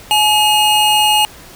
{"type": "tone pair together", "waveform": "square", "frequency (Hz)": [849, 2861], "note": ["G#5", "F7"], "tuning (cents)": [38, 41], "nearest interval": "octave + major sixth", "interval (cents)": 2103, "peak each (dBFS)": -13, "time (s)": [0.11, 1.25], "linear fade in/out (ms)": 0, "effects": ["pink hiss -38 dBFS RMS until 1.55 s"]}